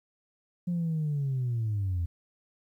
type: linear sweep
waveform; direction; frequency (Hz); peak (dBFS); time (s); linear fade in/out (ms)
sine; down; 178.1 to 82.6; -25; 0.67-2.06; 10
effects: tanh soft clip ceiling -24 dBFS + 11-bit